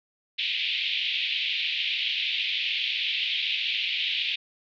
white band-pass noise, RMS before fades -28 dBFS, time 0.38-4.36 s, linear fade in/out 10 ms, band 2300 to 3700 Hz, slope 48 dB/octave, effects none

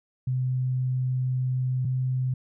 sine tone pair in turn, 128.1 / 128.72 Hz, C3 / C3, -36 / -28 cents, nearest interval unison, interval 8 cents, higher second, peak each -23 dBFS, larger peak neither, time 0.27-1.85 / 1.85-2.34 s, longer first, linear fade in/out 5 ms, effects none

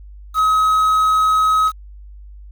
triangle tone with quantisation, 1273 Hz, D#6, 39 cents sharp, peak -10 dBFS, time 0.34-1.72 s, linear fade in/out 50 ms, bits 6, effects added 50 Hz sine -35 dBFS peak until 2.51 s

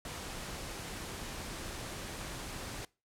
pink noise, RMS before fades -42 dBFS, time 0.05-2.85 s, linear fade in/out 2 ms, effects noise-tail reverb RT60 0.3 s tail -23 dB re dry + low-pass 11000 Hz 12 dB/octave

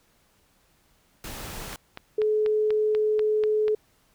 pink noise, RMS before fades -37 dBFS, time 1.24-1.76 s, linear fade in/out 2 ms
click train, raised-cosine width 0.3 ms, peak -20 dBFS, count 9, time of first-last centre 1.73-3.681 s, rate 4.1 Hz
sine tone, 428.1 Hz, A4, 47 cents flat, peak -20 dBFS, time 2.18-3.75 s, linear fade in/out 5 ms
effects pink hiss -64 dBFS RMS until 4.14 s

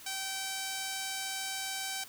5% pulse tone, 773 Hz, G5, 24 cents flat, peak -23 dBFS, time 0.06-2.04 s, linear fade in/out 5 ms, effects white hiss -51 dBFS RMS until 2.08 s

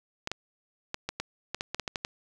clicks, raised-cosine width 0.2 ms, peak -14 dBFS, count 12, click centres 0.274 / 0.316 / 0.944 / 1.09 / 1.2 / 1.546 / 1.609 / 1.746 / 1.797 / 1.878 / 1.958 / 2.049 s, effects none

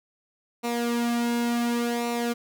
sawtooth tone with flanger, 237.2 Hz, A#3, 30 cents sharp, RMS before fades -26 dBFS, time 0.63-2.34 s, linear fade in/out 20 ms, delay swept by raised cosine 0.61 to 2.61 ms, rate 0.69 Hz, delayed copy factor -0.65, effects none

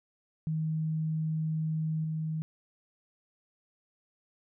sine tone with level steps, 157.8 Hz, D#3, 25 cents sharp, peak -28 / -30 dBFS, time 0.47-2.42 s, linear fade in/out 0 ms, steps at 2.04 s, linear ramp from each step 2 ms, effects none

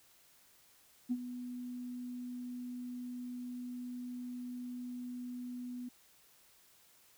sine tone with ADSR envelope, 246.9 Hz, B3, in tune, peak -28 dBFS, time 1.09-5.89 s, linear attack 26 ms, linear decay 49 ms, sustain -12 dB, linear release 9 ms, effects tanh soft clip ceiling -25 dBFS + white hiss -65 dBFS RMS until 7.17 s

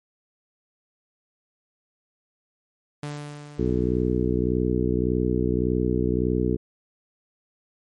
sawtooth tone with exponential decay, 146.83 Hz, D3, in tune, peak -25 dBFS, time 3.03-4.74 s, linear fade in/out 2 ms, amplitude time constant 370 ms
harmonic tone, 61.74 Hz, B1, in tune, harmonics 1 / 2 / 3 / 4 / 5 / 6 / 7, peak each -28 / -28 / -28 / -28 / -28 / -28 / -28 dBFS, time 3.58-6.57 s, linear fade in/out 20 ms
effects MP3 48 kbps

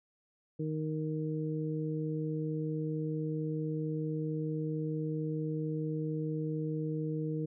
harmonic tone, 155.56 Hz, D#3, in tune, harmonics 1 / 2 / 3, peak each -34 / -37 / -39 dBFS, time 0.59-7.46 s, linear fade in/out 10 ms, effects none

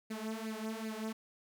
sawtooth tone with flanger, 220 Hz, A3, in tune, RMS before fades -40 dBFS, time 0.1-1.13 s, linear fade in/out 10 ms, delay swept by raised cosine 0.43 to 4.43 ms, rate 2.6 Hz, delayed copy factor +0.75, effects none

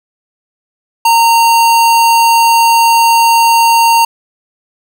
square tone, 922 Hz, A#5, 19 cents flat, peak -6 dBFS, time 1.05-4.05 s, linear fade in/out 5 ms, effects 7-bit

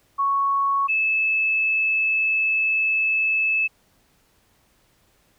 sine tone pair in turn, 1108.7 / 2611 Hz, C#6 / E7, 0 / -17 cents, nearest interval octave + minor third, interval 1483 cents, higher second, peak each -18 dBFS, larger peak neither, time 0.18-0.88 / 0.88-3.68 s, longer second, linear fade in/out 20 ms, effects pink hiss -62 dBFS RMS until 5.38 s

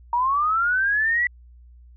sine linear sweep, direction up, 932.3 to 1975.5 Hz, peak -18 dBFS, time 0.13-1.27 s, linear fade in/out 2 ms, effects added 60 Hz sine -45 dBFS peak until 1.96 s

